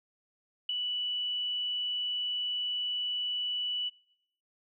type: tone with ADSR envelope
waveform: sine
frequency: 2960 Hz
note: F#7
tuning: in tune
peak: -25 dBFS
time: 0.69-3.9 s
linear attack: 5 ms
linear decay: 4 ms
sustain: -5 dB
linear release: 22 ms
effects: noise-tail reverb RT60 0.9 s tail -26 dB re dry